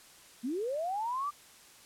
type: linear sweep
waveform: sine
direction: up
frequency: 220 to 1200 Hz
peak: -31 dBFS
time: 0.43-1.31 s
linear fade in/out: 20 ms
effects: white hiss -56 dBFS RMS until 1.85 s + low-pass 11000 Hz 12 dB/octave